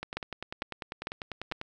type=two click trains; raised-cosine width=0.3 ms; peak=-20 / -16 dBFS; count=17 / 4; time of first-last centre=0.03-1.614 / 0.17-1.521 s; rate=10.1 / 2.22 Hz; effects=none